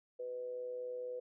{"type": "tone with amplitude modulation", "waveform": "sine", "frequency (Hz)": 497.5, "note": "B4", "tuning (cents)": 13, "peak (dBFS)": -37, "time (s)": [0.19, 1.2], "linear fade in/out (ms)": 10, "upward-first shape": "sine", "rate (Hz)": 124, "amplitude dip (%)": 45, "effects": []}